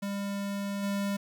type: tone with level steps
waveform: square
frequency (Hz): 200.1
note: G3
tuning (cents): +36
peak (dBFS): -32 / -29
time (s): 0.02-1.17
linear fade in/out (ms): 10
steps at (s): 0.82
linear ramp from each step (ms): 20
effects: 10-bit